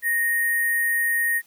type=tone with sample-and-hold; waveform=sine; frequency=1864.7 Hz; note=A#6; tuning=in tune; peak=-19 dBFS; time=0.02-1.42 s; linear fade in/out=50 ms; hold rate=11025 Hz; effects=white hiss -58 dBFS RMS until 1.46 s